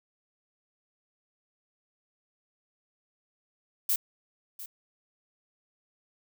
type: noise with echo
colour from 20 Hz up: violet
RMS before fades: -26 dBFS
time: 3.89-3.96 s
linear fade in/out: 5 ms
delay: 700 ms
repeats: 1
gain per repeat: -15 dB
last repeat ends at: 4.66 s
effects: none